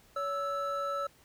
triangle tone pair together, 563.7 / 1318.5 Hz, C#5 / E6, +29 / 0 cents, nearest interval octave + minor third, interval 1471 cents, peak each -33 / -31 dBFS, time 0.16-1.07 s, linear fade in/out 5 ms, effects pink hiss -62 dBFS RMS until 1.24 s

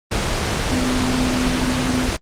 sine tone in noise, 253 Hz, B3, 42 cents sharp, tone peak -19 dBFS, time 0.71-2.1 s, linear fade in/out 10 ms, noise pink, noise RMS -20 dBFS, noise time 0.11-2.17 s, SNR -2 dB, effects low-pass 7000 Hz 12 dB/octave + Opus 24 kbps

